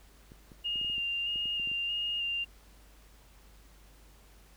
clicks, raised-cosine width 3 ms, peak -37 dBFS, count 12, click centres 0.319 / 0.518 / 0.758 / 0.814 / 0.847 / 0.899 / 0.981 / 1.359 / 1.457 / 1.598 / 1.674 / 1.716 s
sine tone with vibrato, 2818 Hz, F7, 15 cents sharp, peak -30 dBFS, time 0.64-2.45 s, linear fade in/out 20 ms, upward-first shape square, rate 1.6 Hz, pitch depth 17 cents each way
effects added 50 Hz sine -56 dBFS peak until 4.56 s + pink hiss -61 dBFS RMS until 4.56 s

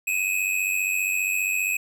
square tone pair together, 2489 / 2584 Hz, D#7 / E7, 0 / -35 cents, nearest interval minor second, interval 65 cents, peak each -26 dBFS, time 0.07-1.77 s, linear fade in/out 5 ms, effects none

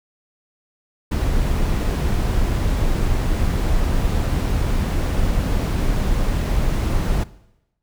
brown noise, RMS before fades -19 dBFS, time 1.11-7.24 s, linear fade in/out 10 ms, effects noise-tail reverb RT60 0.9 s tail -19 dB re dry

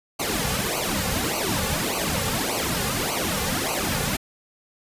pink noise with flanger, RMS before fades -25 dBFS, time 0.19-4.17 s, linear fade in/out 10 ms, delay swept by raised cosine 0.56 to 3.16 ms, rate 1.7 Hz, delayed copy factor -0.9, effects resampled to 32000 Hz

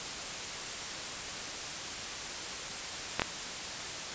clicks, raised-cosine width 0.3 ms, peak -10 dBFS, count 2, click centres 3.196 / 3.219 s, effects white hiss -38 dBFS RMS until 4.14 s + resampled to 16000 Hz

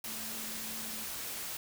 sine tone in noise, 220 Hz, A3, in tune, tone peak -49 dBFS, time 0.06-1.04 s, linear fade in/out 2 ms, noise white, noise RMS -40 dBFS, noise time 0.04-1.57 s, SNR -12 dB, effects none

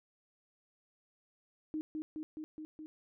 sine tone with echo, 310 Hz, D#4, 6 cents flat, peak -34 dBFS, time 1.74-1.81 s, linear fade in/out 0 ms, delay 210 ms, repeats 5, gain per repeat -2 dB, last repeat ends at 2.86 s, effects none

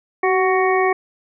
harmonic tone with a mistuned harmonic, 371.5 Hz, F#4, 7 cents sharp, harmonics 1 / 2 / 3 / 5 / 6, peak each -17 / -20 / -22 / -24 / -25 dBFS, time 0.23-0.93 s, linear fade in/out 5 ms, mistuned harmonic 1, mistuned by +30 cents, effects none

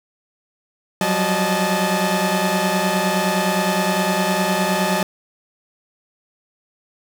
sawtooth tone cluster, 181.1 / 190.8 / 615 / 866 Hz, F#3 / G3 / D#5 / A5, -37 / -47 / -20 / -28 cents, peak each -19 dBFS, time 1.01-5.03 s, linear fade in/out 2 ms, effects none

